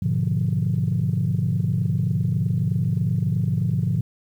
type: chord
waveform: sine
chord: G# diminished seventh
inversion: none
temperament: equal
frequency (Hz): 103.83 / 123.47 / 146.83 / 174.61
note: G#2 / B2 / D3 / F3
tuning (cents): 0 / 0 / 0 / 0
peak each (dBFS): -24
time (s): 0.02-4.01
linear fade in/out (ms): 5
effects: tanh soft clip ceiling -12 dBFS + 9-bit